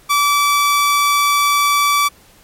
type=tone; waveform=sawtooth; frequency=1155 Hz; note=D6; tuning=29 cents flat; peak=-8 dBFS; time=0.09-2.09 s; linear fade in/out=20 ms; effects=pink hiss -48 dBFS RMS until 2.43 s + MP3 64 kbps